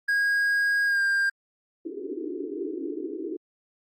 triangle tone with pitch glide, 1638 to 1597.8 Hz, G#6 to G6, -24 to +33 cents, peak -19 dBFS, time 0.08-1.3 s, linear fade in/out 10 ms, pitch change -43 cents, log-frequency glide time 0.86-1.01 s
pink band-pass noise, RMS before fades -33 dBFS, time 1.85-3.37 s, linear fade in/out 10 ms, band 280 to 430 Hz, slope 96 dB/octave
effects Opus 48 kbps

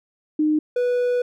sine / triangle tone pair in turn, 305.8 / 491.4 Hz, D#4 / B4, -30 / -9 cents, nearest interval minor sixth, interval 821 cents, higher second, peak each -16 dBFS, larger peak neither, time 0.39-0.59 / 0.76-1.22 s, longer second, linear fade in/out 5 ms, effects none

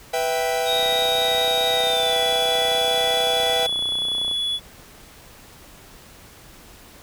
45% pulse chord, E minor, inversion second, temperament equal, 493.9 / 659.3 / 784 Hz, B4 / E5 / G5, 0 / 0 / 0 cents, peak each -25 dBFS, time 0.13-3.67 s, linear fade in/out 10 ms
triangle tone with pitch glide, 3760 to 3408 Hz, A#7 to G#7, +14 to +44 cents, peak -20 dBFS, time 0.65-4.6 s, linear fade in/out 50 ms, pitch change -170 cents, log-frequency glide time 1.75-2.18 s
click train, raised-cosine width 1 ms, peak -23 dBFS, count 111, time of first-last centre 0.73-4.313 s, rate 30.7 Hz
effects pink hiss -46 dBFS RMS until 7.02 s

